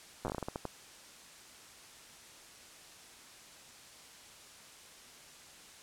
slowing click train, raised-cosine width 1 ms, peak -22 dBFS, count 12, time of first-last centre 0.25-0.653 s, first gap 8 ms, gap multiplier 1.28, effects white hiss -54 dBFS RMS until 5.82 s + low-pass 9000 Hz 12 dB/octave

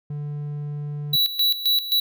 triangle tone, 146.83 Hz, D3, in tune, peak -25 dBFS, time 0.1-1.16 s, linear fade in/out 5 ms
square tone with tremolo, 3929 Hz, B7, 10 cents flat, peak -17 dBFS, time 1.13-2 s, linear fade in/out 5 ms, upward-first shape square, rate 3.8 Hz, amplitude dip 75%
effects none

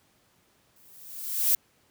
violet noise with exponential growth, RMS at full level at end -20 dBFS, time 0.76-1.55 s, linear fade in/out 2 ms, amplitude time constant 170 ms, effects pink hiss -65 dBFS RMS until 1.9 s + high-pass 80 Hz 12 dB/octave

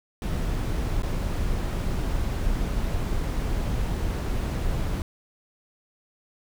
brown noise with dropouts, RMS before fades -26 dBFS, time 0.22-5.02 s, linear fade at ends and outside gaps 1 ms, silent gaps 1.022-1.032 s, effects none

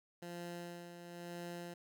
15% pulse tone with tremolo, 173.4 Hz, F3, 12 cents flat, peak -37 dBFS, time 0.22-1.74 s, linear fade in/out 5 ms, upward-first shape sine, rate 1 Hz, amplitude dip 55%, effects none

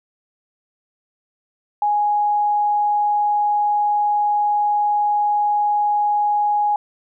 sine tone, 830.6 Hz, G#5, in tune, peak -15 dBFS, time 1.82-6.76 s, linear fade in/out 2 ms, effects none

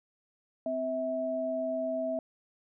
sine tone pair together, 258 / 650.1 Hz, C4 / E5, -24 / -24 cents, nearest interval octave + major third, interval 1600 cents, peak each -36 / -30 dBFS, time 0.66-2.19 s, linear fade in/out 2 ms, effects none

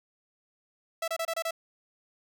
sawtooth tone bursts, 659.3 Hz, E5, in tune, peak -25 dBFS, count 6, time 1.02-1.509 s, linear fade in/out 5 ms, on 59 ms, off 27 ms, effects none

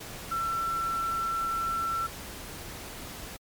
sine tone in noise, 1345 Hz, E6, 34 cents sharp, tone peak -27 dBFS, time 0.31-2.07 s, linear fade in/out 10 ms, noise pink, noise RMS -41 dBFS, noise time 0-3.37 s, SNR +11 dB, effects MP3 96 kbps

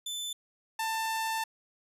sawtooth tone pair in turn, 3520 / 890.7 Hz, A7 / A5, 0 / +21 cents, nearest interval 2 octaves, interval 2379 cents, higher first, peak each -31 / -26 dBFS, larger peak second, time 0.06-0.33 / 0.79-1.44 s, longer second, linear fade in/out 5 ms, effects resampled to 32000 Hz

